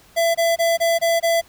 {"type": "tone bursts", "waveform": "square", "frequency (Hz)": 670, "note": "E5", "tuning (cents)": 28, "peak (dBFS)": -16, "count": 6, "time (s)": [0.16, 1.415], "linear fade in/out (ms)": 20, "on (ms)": 190, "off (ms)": 23, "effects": ["pink hiss -51 dBFS RMS until 1.48 s"]}